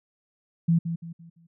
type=tone with echo; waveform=sine; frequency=167.1 Hz; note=E3; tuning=24 cents sharp; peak=-17 dBFS; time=0.68-0.79 s; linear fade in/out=10 ms; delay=170 ms; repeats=4; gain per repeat=-9 dB; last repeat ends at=1.47 s; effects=none